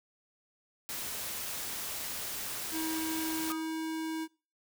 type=noise; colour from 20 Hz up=white; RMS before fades=-38 dBFS; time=0.89-3.52 s; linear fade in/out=0 ms
type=tone; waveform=square; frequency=320.1 Hz; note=D#4; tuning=49 cents sharp; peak=-34 dBFS; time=2.71-4.28 s; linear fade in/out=50 ms
type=tone with exponential decay; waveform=sine; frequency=1244.5 Hz; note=D#6; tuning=in tune; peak=-34 dBFS; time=3.5-3.73 s; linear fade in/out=0 ms; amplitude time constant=48 ms
effects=noise-tail reverb RT60 0.4 s tail -24 dB re dry